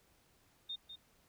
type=tone with echo; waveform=sine; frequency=3661 Hz; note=A#7; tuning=32 cents flat; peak=-39 dBFS; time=0.69-0.76 s; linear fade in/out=10 ms; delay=200 ms; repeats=1; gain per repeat=-8 dB; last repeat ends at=0.96 s; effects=pink hiss -70 dBFS RMS until 1.28 s